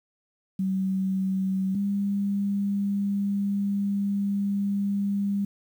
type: tone pair in turn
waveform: sine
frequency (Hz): 190.5 / 200.2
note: G3 / G3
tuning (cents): -49 / +37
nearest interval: minor second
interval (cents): 86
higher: second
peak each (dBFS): -23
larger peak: neither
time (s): 0.59-1.75 / 1.75-5.45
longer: second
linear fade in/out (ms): 5
effects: 9-bit